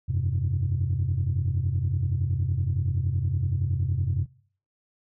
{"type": "chord", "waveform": "sine", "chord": "F suspended second", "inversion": "none", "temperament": "equal", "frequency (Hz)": [87.31, 98, 130.81], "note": ["F2", "G2", "C3"], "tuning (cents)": [0, 0, 0], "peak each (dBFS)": -26, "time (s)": [0.08, 4.26], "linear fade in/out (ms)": 20, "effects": ["noise-tail reverb RT60 0.5 s tail -21 dB re dry", "tanh soft clip ceiling -17 dBFS"]}